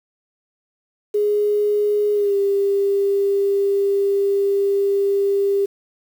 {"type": "tone with pitch glide", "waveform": "sine", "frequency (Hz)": [415.3, 398.2], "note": ["G#4", "G4"], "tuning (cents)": [0, 27], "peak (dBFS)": -15, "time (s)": [1.14, 5.66], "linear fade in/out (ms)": 10, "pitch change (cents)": -73, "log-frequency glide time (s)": [2.14, 2.35], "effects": ["7-bit"]}